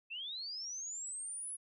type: linear sweep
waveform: sine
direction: up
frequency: 2587 to 10460 Hz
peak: -40 dBFS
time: 0.1-1.57 s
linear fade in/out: 20 ms
effects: none